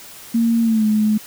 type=tone with pitch glide; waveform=sine; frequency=230.6 to 213.9 Hz; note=A#3 to A3; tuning=-19 to -49 cents; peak=-13 dBFS; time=0.34-1.18 s; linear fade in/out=10 ms; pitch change=-130 cents; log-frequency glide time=0.62-0.86 s; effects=white hiss -39 dBFS RMS until 1.26 s